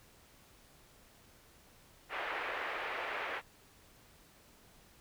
white band-pass noise, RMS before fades -39 dBFS, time 2.09-3.42 s, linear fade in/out 50 ms, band 400 to 2300 Hz, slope 24 dB/octave, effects pink hiss -62 dBFS RMS until 5 s

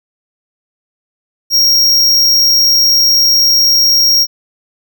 square tone, 5588 Hz, F8, in tune, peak -7 dBFS, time 1.5-4.27 s, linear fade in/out 50 ms, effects none

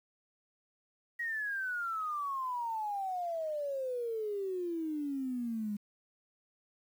sine exponential sweep, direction down, 1909 to 202.7 Hz, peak -33 dBFS, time 1.19-5.77 s, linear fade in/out 10 ms, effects 10-bit

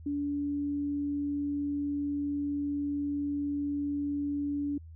sine tone, 287.4 Hz, D4, 37 cents flat, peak -29 dBFS, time 0.06-4.78 s, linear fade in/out 5 ms, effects added 81 Hz sine -45 dBFS peak until 4.95 s

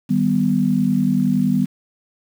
sine chord, Eb augmented, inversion none, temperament equal, 155.56 / 196 / 246.9 Hz, Eb3 / G3 / B3, 0 / 0 / 0 cents, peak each -22 / -18 / -18 dBFS, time 0.09-1.66 s, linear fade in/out 20 ms, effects 7-bit

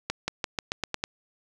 accelerating click train, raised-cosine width 0.2 ms, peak -10 dBFS, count 8, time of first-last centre 0.1-1.039 s, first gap 180 ms, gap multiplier 0.9, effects none

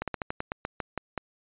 slowing click train, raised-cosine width 0.5 ms, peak -15 dBFS, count 11, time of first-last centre 0.02-1.177 s, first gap 57 ms, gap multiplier 1.15, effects resampled to 8000 Hz

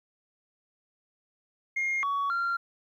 sine tone with pitch steps, 2132 / 1125 / 1382 Hz, C7 / C#6 / F6, +32 / +25 / -19 cents, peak -24 dBFS, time 1.76-2.57 s, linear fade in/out 10 ms, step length 270 ms, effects tanh soft clip ceiling -24 dBFS + 11-bit

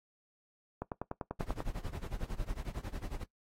click train, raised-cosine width 1 ms, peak -22 dBFS, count 9, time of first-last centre 0.82-1.604 s, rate 10.2 Hz
brown noise with tremolo, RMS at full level -36 dBFS, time 1.39-3.24 s, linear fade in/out 10 ms, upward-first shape sine, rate 11 Hz, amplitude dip 90%
effects noise-tail reverb RT60 0.1 s tail -18 dB re dry + AAC 48 kbps

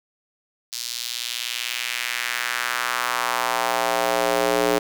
square tone with high-pass filter sweep, 60.1 Hz, B1, 46 cents flat, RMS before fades -24 dBFS, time 0.72-4.79 s, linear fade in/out 10 ms, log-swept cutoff 4800 to 410 Hz, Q 1.8, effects none

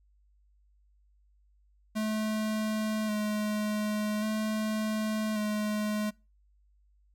square tone with vibrato, 213.7 Hz, G#3, 50 cents sharp, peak -29 dBFS, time 1.95-6.11 s, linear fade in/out 20 ms, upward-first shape square, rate 0.44 Hz, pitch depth 19 cents each way, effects noise-tail reverb RT60 0.3 s tail -26 dB re dry + added 50 Hz sine -62 dBFS peak until 7.14 s

